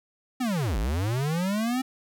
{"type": "linear two-way sweep", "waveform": "square", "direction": "down then up", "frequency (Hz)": [264.5, 46.25, 264.5], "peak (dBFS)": -25, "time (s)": [0.4, 1.82], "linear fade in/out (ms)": 10, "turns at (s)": 0.78, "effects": []}